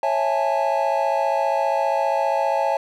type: chord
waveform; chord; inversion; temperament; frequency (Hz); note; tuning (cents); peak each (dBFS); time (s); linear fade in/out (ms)
triangle; A major seventh; first; just; 550 / 660 / 825 / 880; C#5 / E5 / G#5 / A5; -14 / +2 / -12 / 0; -22; 0.03-2.77; 2
effects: none